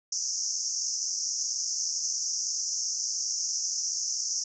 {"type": "band-pass noise", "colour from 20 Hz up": "pink", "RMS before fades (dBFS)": -31, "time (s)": [0.12, 4.44], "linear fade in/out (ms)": 5, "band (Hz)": [5300, 6600], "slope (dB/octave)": 96, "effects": []}